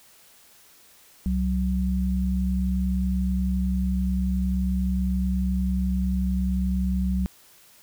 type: tone pair together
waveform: sine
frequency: 65.9 / 186.4 Hz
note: C2 / F#3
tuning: +13 / +13 cents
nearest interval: octave + tritone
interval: 1800 cents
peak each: -24 dBFS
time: 1.26-7.26 s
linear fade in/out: 0 ms
effects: white hiss -54 dBFS RMS until 7.82 s